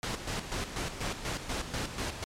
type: noise with tremolo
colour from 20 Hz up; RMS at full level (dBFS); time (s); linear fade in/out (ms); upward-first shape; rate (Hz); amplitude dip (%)
pink; -33; 0.03-2.24; 0; square; 4.1; 60
effects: low-pass 8000 Hz 12 dB/octave + MP3 96 kbps